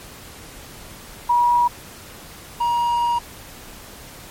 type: tone pair in turn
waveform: sine / triangle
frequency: 962 / 949.9 Hz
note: B5 / A#5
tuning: -46 / +32 cents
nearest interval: unison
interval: 22 cents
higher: first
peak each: -13 / -15 dBFS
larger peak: first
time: 1.29-1.68 / 2.6-3.19 s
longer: second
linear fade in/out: 10 ms
effects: pink hiss -40 dBFS RMS until 4.3 s + MP3 64 kbps